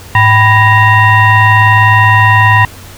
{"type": "tone with frequency modulation", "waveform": "sine", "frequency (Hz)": 987.8, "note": "B5", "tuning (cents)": 0, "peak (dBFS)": -3, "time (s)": [0.15, 2.65], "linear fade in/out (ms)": 2, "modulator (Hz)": 881, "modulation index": 1.4, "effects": ["added 94 Hz sine -34 dBFS peak until 2.97 s", "pink hiss -33 dBFS RMS until 2.97 s"]}